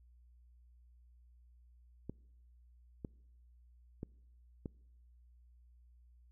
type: clicks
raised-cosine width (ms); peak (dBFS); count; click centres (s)
3; -28; 4; 2.096 / 3.048 / 4.031 / 4.658
effects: noise-tail reverb RT60 0.9 s tail -26 dB re dry + added 60 Hz sine -60 dBFS peak until 6.31 s